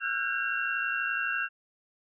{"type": "tone cluster", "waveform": "sine", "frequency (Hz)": [1342, 1441, 1493, 1610, 2739], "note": ["E6", "F#6", "F#6", "G6", "F7"], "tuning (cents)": [31, -46, 15, 46, -34], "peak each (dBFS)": [-37, -38, -34, -31, -34], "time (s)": [0, 1.49], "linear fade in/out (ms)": 50, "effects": []}